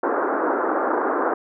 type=band-pass noise; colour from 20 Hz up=pink; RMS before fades=-22 dBFS; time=0.03-1.34 s; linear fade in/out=5 ms; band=280 to 1500 Hz; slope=48 dB/octave; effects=none